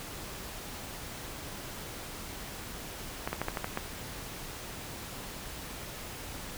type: clicks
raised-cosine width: 0.5 ms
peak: -16 dBFS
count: 7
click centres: 3.275 / 3.33 / 3.416 / 3.484 / 3.572 / 3.644 / 3.774 s
effects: pink hiss -42 dBFS RMS until 6.57 s